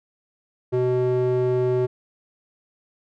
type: tone with band-pass filter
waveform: square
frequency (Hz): 125.5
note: B2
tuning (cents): +28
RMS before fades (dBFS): -21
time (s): 0.72-1.87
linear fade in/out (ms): 20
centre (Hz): 370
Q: 2.1
effects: none